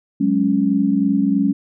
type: chord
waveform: sine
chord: F# suspended second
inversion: none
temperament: just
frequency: 185 / 208.1 / 277.5 Hz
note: F#3 / G#3 / C#4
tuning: 0 / +4 / +2 cents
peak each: -21 / -18 / -17 dBFS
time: 0.2-1.53 s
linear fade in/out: 10 ms
effects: none